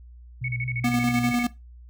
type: tone with vibrato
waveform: sine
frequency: 123.47 Hz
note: B2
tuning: in tune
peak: -28 dBFS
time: 0.41-1.32 s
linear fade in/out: 10 ms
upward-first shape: sine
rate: 4.8 Hz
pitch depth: 40 cents each way
type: tone bursts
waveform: sine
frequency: 2217 Hz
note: C#7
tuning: in tune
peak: -27 dBFS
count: 13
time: 0.44-1.432 s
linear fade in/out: 5 ms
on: 44 ms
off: 35 ms
type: tone with tremolo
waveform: square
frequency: 241.6 Hz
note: B3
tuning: 38 cents flat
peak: -21 dBFS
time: 0.84-1.47 s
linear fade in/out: 5 ms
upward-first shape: square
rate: 10 Hz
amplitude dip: 40%
effects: noise-tail reverb RT60 0.2 s tail -17 dB re dry + added 60 Hz sine -43 dBFS peak until 1.89 s